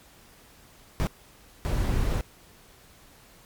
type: noise bursts at uneven times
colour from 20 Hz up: brown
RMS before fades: -25 dBFS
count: 2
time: 1-1.07 / 1.65-2.21 s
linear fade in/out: 0 ms
effects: pink hiss -54 dBFS RMS until 3.45 s + MP3 96 kbps